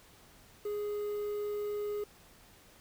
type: tone with quantisation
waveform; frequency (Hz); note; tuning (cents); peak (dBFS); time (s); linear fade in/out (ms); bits
triangle; 415.3; G#4; 0; -31; 0.65-2.04; 5; 9
effects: pink hiss -59 dBFS RMS until 2.8 s